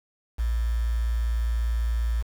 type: tone with quantisation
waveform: sine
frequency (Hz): 57.4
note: A#1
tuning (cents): -26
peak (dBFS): -22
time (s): 0.38-2.23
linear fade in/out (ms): 20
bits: 7
effects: none